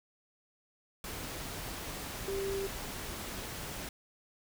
sine tone in noise, 392 Hz, G4, in tune, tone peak -33 dBFS, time 2.28-2.67 s, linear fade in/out 2 ms, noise pink, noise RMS -41 dBFS, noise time 1.04-3.89 s, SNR +5 dB, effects none

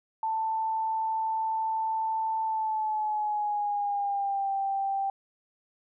sine tone with pitch glide, 886 to 784.8 Hz, A5 to G5, +12 to +2 cents, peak -26 dBFS, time 0.23-5.1 s, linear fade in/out 2 ms, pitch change -210 cents, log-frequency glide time 2.43-4.5 s, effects none

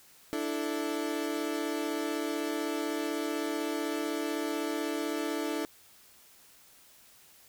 35% pulse chord, D suspended second, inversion none, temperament equal, 293.7 / 329.6 / 440 Hz, D4 / E4 / A4, 0 / 0 / 0 cents, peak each -33 / -33 / -35 dBFS, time 0.33-5.65 s, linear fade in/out 0 ms, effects white hiss -58 dBFS RMS until 7.48 s

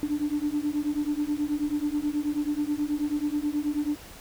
sine beating tone pair, 291 / 300.3 Hz, D4 / D4, -16 / +39 cents, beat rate 9.3 Hz, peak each -27 dBFS, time 0.03-3.96 s, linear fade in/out 0 ms, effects tanh soft clip ceiling -19 dBFS + pink hiss -46 dBFS RMS until 4.2 s

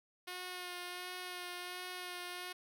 5% pulse tone with vibrato, 359.7 Hz, F#4, 49 cents flat, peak -31 dBFS, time 0.27-2.53 s, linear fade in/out 10 ms, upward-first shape sine, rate 1.4 Hz, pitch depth 19 cents each way, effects none

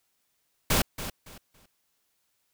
pink noise with echo, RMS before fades -23 dBFS, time 0.7-0.82 s, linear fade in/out 5 ms, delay 280 ms, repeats 3, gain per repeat -12 dB, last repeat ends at 1.66 s, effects white hiss -74 dBFS RMS until 2.53 s

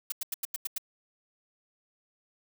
blue noise bursts, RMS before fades -32 dBFS, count 7, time 0.1-0.782 s, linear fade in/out 5 ms, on 22 ms, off 88 ms, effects none

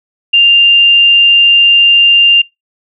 sine tone, 2794 Hz, F7, in tune, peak -3 dBFS, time 0.33-2.42 s, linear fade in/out 10 ms, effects noise-tail reverb RT60 0.2 s tail -25 dB re dry

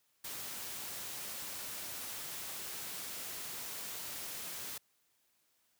white noise, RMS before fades -43 dBFS, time 0.24-4.78 s, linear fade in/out 5 ms, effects white hiss -75 dBFS RMS until 5.79 s + high-pass 60 Hz 12 dB/octave

